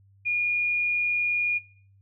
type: tone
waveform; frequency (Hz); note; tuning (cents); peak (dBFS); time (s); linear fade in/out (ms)
sine; 2433; D#7; -39; -23; 0.25-1.59; 20
effects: noise-tail reverb RT60 0.5 s tail -19 dB re dry + added 98 Hz sine -55 dBFS peak until 2.01 s